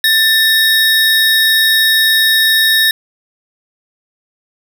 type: tone pair together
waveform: square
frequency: 1778 / 3767 Hz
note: A6 / A#7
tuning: +18 / +17 cents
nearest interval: octave + minor second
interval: 1299 cents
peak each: -12 dBFS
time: 0.04-2.91 s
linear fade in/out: 2 ms
effects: none